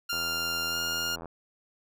15% pulse tone with pitch glide, 1396.9 to 1412.3 Hz, F6 to F6, 0 to +19 cents, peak -22 dBFS, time 0.09-1.16 s, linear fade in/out 10 ms, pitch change +19 cents, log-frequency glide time 0.7-0.78 s
click train, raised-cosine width 1 ms, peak -27 dBFS, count 95, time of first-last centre 0.13-1.257 s, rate 83.4 Hz
effects none

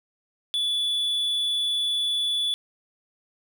triangle tone, 3445 Hz, A7, 37 cents flat, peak -21 dBFS, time 0.54-2.54 s, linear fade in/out 0 ms, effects none

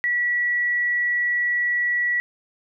sine tone, 1940 Hz, B6, 31 cents flat, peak -19 dBFS, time 0.04-2.2 s, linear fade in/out 0 ms, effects none

